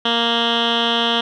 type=tone with low-pass filter; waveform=10% pulse; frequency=233.1 Hz; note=A#3; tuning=in tune; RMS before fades=-18 dBFS; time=0.05-1.21 s; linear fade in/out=5 ms; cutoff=3200 Hz; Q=6.3; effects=none